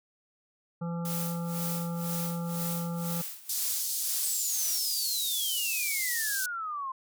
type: harmonic tone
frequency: 170 Hz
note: F3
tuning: 46 cents flat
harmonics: 1 / 3 / 5 / 7 / 8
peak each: -31 / -41 / -45 / -48 / -49 dBFS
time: 0.81-3.22 s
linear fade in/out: 10 ms
type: noise with tremolo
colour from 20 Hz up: blue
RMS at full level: -35 dBFS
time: 1.05-4.79 s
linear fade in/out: 2 ms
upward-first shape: sine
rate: 2 Hz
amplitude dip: 85%
type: band-pass noise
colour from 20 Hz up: white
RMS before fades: -32 dBFS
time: 3.49-6.46 s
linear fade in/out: 5 ms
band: 4400 to 16000 Hz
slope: 24 dB/octave
type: exponential sweep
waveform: sine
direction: down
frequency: 8340 to 1035 Hz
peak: -32 dBFS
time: 4.23-6.92 s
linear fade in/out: 5 ms
effects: none